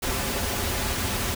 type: noise with comb filter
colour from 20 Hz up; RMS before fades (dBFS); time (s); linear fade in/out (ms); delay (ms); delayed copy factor
pink; -27; 0.02-1.35; 10; 6.4; -0.5
effects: none